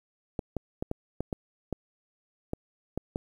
clicks, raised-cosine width 2 ms, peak -17 dBFS, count 10, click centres 0.392 / 0.567 / 0.825 / 0.914 / 1.206 / 1.328 / 1.727 / 2.534 / 2.976 / 3.159 s, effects 9-bit

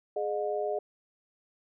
sine tone cluster, 418 / 610 / 718 Hz, G#4 / D#5 / F5, +11 / -34 / +48 cents, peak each -32 / -32 / -35 dBFS, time 0.16-0.79 s, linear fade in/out 5 ms, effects none

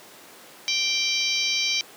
harmonic tone with a mistuned harmonic, 784 Hz, G5, in tune, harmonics 3 / 4 / 5 / 6 / 7 / 8, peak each -27 / -28 / -29 / -30 / -30 / -31 dBFS, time 0.68-1.81 s, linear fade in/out 0 ms, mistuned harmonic 8, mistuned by -68 cents, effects pink hiss -46 dBFS RMS until 1.96 s + high-pass 300 Hz 12 dB/octave

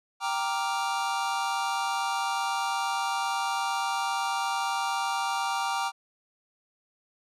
square chord, G minor seventh, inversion none, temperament equal, 784 / 932.3 / 1174.7 / 1396.9 Hz, G5 / Bb5 / D6 / F6, 0 / 0 / 0 / 0 cents, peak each -32 / -32 / -34 / -36 dBFS, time 0.2-5.92 s, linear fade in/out 50 ms, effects low-pass 9000 Hz 12 dB/octave

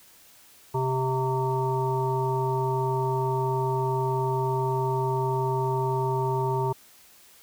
harmonic tone with a mistuned harmonic, 130.81 Hz, C3, in tune, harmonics 1 / 3 / 5 / 7 / 9, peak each -27 / -28 / -38 / -28 / -39 dBFS, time 0.74-6.73 s, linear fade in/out 10 ms, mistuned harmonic 9, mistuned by -44 cents, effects white hiss -54 dBFS RMS until 7.42 s

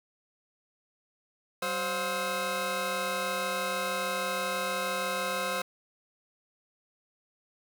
20% pulse tone cluster, 190.4 / 525 / 711 / 1289 Hz, F#3 / C5 / F5 / E6, +50 / +6 / +31 / -39 cents, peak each -35 / -27 / -33 / -30 dBFS, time 1.62-5.62 s, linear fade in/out 5 ms, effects none

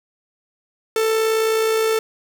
45% pulse tone with amplitude modulation, 443.2 Hz, A4, 13 cents sharp, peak -15 dBFS, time 0.96-1.99 s, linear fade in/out 2 ms, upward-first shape sine, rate 59.2 Hz, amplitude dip 30%, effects none

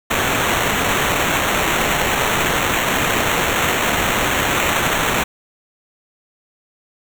white noise with sample-and-hold, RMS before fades -18 dBFS, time 0.1-5.24 s, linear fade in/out 10 ms, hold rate 4900 Hz, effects none

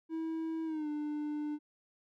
triangle tone with pitch glide, 323.4 to 298.3 Hz, E4 to D4, -33 to +27 cents, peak -32 dBFS, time 0.09-1.59 s, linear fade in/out 50 ms, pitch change -140 cents, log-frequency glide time 0.65-0.88 s, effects none

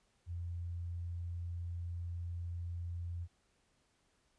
sine tone, 86.3 Hz, F2, 20 cents flat, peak -38 dBFS, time 0.26-3.28 s, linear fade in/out 50 ms, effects pink hiss -75 dBFS RMS until 4.38 s + resampled to 22050 Hz

